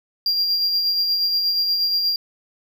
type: tone with tremolo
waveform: triangle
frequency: 4772 Hz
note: D8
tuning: 27 cents sharp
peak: -15 dBFS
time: 0.26-2.16 s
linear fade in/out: 2 ms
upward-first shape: sine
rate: 8.4 Hz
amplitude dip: 35%
effects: none